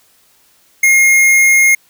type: tone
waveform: square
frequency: 2141 Hz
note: C7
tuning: 39 cents sharp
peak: -7 dBFS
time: 0.83-1.75 s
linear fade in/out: 5 ms
effects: white hiss -52 dBFS RMS until 1.89 s